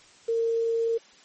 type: tone with quantisation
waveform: sine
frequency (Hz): 458.2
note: A#4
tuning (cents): -30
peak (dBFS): -22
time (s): 0.28-0.98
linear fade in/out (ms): 10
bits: 8
effects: white hiss -54 dBFS RMS until 1.24 s + MP3 32 kbps